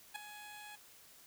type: tone with ADSR envelope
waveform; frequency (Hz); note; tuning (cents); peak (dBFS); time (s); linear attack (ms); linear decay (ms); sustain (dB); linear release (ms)
15% pulse; 838; G#5; +15; -31; 0.14-0.76; 19; 3; -12; 11
effects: white hiss -60 dBFS RMS until 1.26 s